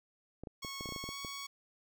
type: clicks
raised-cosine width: 2 ms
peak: -30 dBFS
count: 11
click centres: 0.436 / 0.472 / 0.648 / 0.809 / 0.858 / 0.89 / 0.923 / 0.962 / 1.04 / 1.09 / 1.248 s
type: tone with pitch glide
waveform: 10% pulse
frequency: 1100 to 1115.4 Hz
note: C#6 to C#6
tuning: -14 to +10 cents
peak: -33 dBFS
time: 0.62-1.47 s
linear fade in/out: 10 ms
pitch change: +24 cents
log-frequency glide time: 1.03-1.16 s
effects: none